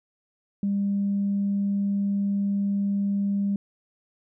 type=tone; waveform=sine; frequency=200 Hz; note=G3; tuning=35 cents sharp; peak=-21 dBFS; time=0.63-3.56 s; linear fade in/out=2 ms; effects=tanh soft clip ceiling -17 dBFS